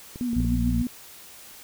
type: clicks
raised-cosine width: 3 ms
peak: -25 dBFS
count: 5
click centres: 0.159 / 0.211 / 0.332 / 0.404 / 0.447 s
type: tone with vibrato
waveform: sine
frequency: 240 Hz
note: B3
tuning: 49 cents flat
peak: -24 dBFS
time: 0.21-0.87 s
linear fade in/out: 2 ms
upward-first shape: sine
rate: 6.7 Hz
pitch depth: 55 cents each way
type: harmonic tone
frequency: 58.27 Hz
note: A#1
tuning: in tune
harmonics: 1 / 2 / 3 / 4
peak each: -25 / -28 / -30 / -31 dBFS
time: 0.35-0.83 s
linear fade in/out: 20 ms
effects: white hiss -46 dBFS RMS until 1.63 s